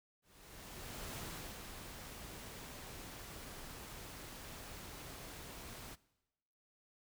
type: noise with ADSR envelope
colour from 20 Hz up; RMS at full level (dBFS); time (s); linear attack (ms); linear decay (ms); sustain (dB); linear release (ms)
pink; -45; 0.22-5.96; 940; 460; -5; 23
effects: noise-tail reverb RT60 1.0 s tail -21 dB re dry